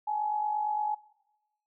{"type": "tone with amplitude modulation", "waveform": "sine", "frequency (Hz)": 845, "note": "G#5", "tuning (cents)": 30, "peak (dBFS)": -25, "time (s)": [0.07, 0.95], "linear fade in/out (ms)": 10, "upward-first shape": "sine", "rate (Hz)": 48.7, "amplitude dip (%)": 60, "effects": ["noise-tail reverb RT60 1.0 s tail -21 dB re dry"]}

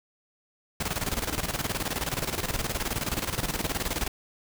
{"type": "noise with tremolo", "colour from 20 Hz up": "pink", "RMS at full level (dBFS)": -28, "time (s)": [0.8, 4.08], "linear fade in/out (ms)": 5, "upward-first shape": "square", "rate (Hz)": 19, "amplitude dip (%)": 70, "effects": []}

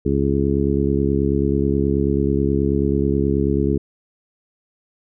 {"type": "harmonic tone", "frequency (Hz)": 69.3, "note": "C#2", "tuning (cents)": 0, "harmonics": [1, 2, 3, 4, 5, 6], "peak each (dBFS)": [-23, -23, -23, -23, -23, -23], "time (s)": [0.05, 3.78], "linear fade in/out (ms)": 10, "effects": []}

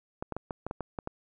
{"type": "clicks", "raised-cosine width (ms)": 1, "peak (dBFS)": -20, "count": 9, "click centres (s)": [0.225, 0.323, 0.366, 0.508, 0.666, 0.711, 0.807, 0.988, 1.074], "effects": []}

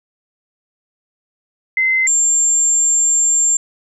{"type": "tone pair in turn", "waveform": "sine", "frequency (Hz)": [2063, 7352], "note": ["C7", "A#8"], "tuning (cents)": [-25, -25], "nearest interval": "octave + minor seventh", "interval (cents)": 2200, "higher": "second", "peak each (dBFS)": [-12, -11], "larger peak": "second", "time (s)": [[1.77, 2.07], [2.07, 3.57]], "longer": "second", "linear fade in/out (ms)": 2, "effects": []}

